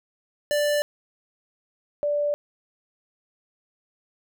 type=tone pair in turn; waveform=square / sine; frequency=588 / 584.9 Hz; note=D5 / D5; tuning=+2 / -7 cents; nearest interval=unison; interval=9 cents; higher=first; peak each=-21 / -21 dBFS; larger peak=neither; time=0.51-0.82 / 2.03-2.34 s; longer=neither; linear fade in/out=0 ms; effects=none